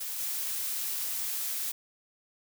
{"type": "noise with level steps", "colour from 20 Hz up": "blue", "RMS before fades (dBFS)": [-36, -33], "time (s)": [0, 1.72], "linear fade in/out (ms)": 10, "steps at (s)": 0.18, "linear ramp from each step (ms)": 20, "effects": []}